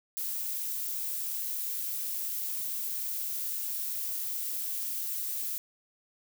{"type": "noise", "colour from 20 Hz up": "violet", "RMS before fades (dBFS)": -34, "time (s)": [0.17, 5.58], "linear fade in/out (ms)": 0, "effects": []}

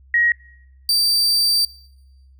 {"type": "tone pair in turn", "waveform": ["sine", "40% pulse"], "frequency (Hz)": [1893, 4658], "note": ["A#6", "D8"], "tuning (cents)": [26, -15], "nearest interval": "octave + major third", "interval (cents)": 1559, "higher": "second", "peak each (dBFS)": -13, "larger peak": "neither", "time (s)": [[0.14, 0.32], [0.89, 1.65]], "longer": "second", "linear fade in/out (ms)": 2, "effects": ["noise-tail reverb RT60 1.0 s tail -25 dB re dry", "added 66 Hz sine -46 dBFS peak until 2.39 s"]}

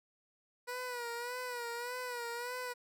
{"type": "tone with vibrato", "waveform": "15% pulse", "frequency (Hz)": 485.7, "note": "B4", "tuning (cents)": -29, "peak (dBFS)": -32, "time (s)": [0.67, 2.74], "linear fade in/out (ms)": 20, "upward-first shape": "sine", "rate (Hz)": 1.7, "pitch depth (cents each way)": 63, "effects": []}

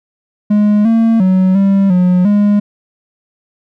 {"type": "tone with pitch steps", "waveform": "triangle", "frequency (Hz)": [208.5, 226.8, 186.8, 196.3, 180.5, 205.7], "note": ["G#3", "A#3", "F#3", "G3", "F#3", "G#3"], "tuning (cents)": [7, -47, 17, 3, -43, -16], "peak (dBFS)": -5, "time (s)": [0.5, 2.6], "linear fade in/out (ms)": 10, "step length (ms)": 350, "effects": []}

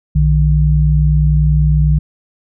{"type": "tone pair together", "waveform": "sine", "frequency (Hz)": [61.12, 151.8], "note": ["B1", "D#3"], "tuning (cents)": [-17, -42], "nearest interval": "octave + major third", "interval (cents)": 1575, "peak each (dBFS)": -11, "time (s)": [0.15, 1.99], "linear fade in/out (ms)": 10, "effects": []}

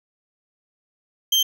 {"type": "tone", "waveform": "35% pulse", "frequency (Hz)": 3146, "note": "G7", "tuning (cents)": 6, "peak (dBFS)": -14, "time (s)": [1.32, 1.43], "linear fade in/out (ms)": 5, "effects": []}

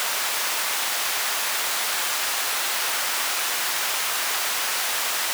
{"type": "high-pass noise", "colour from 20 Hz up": "pink", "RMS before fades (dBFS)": -25, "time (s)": [0, 5.33], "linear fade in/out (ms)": 0, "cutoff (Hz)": 980, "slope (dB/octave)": 12, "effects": []}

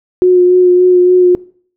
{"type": "tone with vibrato", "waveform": "sine", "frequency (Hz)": 361.5, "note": "F#4", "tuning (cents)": -40, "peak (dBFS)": -4, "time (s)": [0.22, 1.35], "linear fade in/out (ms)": 0, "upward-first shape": "sine", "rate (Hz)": 3.5, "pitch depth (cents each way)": 18, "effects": ["noise-tail reverb RT60 0.5 s tail -22 dB re dry"]}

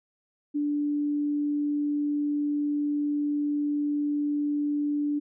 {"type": "tone", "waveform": "sine", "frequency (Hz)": 292.6, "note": "D4", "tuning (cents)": -6, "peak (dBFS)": -24, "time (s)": [0.54, 5.2], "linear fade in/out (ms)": 20, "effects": []}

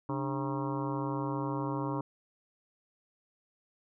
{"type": "harmonic tone with a mistuned harmonic", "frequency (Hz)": 135.3, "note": "C#3", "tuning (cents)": -42, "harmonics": [1, 2, 3, 4, 5, 6, 7, 8, 9, 10], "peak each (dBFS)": [-36, -35, -41, -42, -49, -47, -39, -42, -49, -52], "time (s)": [0.09, 2.01], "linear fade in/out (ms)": 2, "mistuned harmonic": 2, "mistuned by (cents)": 140, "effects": []}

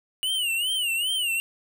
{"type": "tone with vibrato", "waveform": "square", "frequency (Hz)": 2908, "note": "F#7", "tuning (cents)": -31, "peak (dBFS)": -24, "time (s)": [0.23, 1.4], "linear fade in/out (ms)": 0, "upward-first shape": "sine", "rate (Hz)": 2.5, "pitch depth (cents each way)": 140, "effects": []}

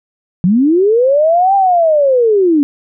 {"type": "linear two-way sweep", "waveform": "sine", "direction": "up then down", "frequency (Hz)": [166.9, 799, 276.4], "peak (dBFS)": -7, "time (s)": [0.44, 2.63], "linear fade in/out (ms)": 0, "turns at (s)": 1.55, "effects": []}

